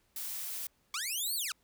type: noise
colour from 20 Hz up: blue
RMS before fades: -39 dBFS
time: 0.16-0.67 s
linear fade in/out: 2 ms
type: linear two-way sweep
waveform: 10% pulse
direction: up then down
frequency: 1078 to 4609 to 1176 Hz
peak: -25 dBFS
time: 0.94-1.52 s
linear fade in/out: 2 ms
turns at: 1.35 s
effects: pink hiss -72 dBFS RMS until 1.63 s